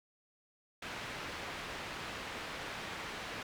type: low-pass noise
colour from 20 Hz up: white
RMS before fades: -43 dBFS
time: 0.82-3.43 s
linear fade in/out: 5 ms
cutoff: 2500 Hz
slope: 12 dB/octave
effects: none